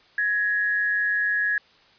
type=tone pair together; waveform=sine; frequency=1670.7 / 1864.7 Hz; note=G#6 / A#6; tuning=+10 / 0 cents; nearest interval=major second; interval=190 cents; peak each=-21 / -29 dBFS; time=0.18-1.58 s; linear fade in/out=2 ms; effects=white hiss -56 dBFS RMS until 1.98 s + resampled to 11025 Hz